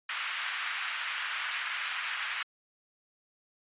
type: band-pass noise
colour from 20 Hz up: pink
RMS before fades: -35 dBFS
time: 0.09-2.43 s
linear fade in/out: 5 ms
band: 1300 to 3200 Hz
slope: 24 dB/octave
effects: resampled to 8000 Hz